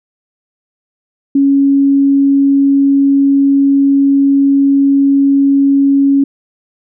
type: tone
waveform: sine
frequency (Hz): 277.2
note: C#4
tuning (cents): 0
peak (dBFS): -6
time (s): 1.35-6.24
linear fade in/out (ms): 5
effects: none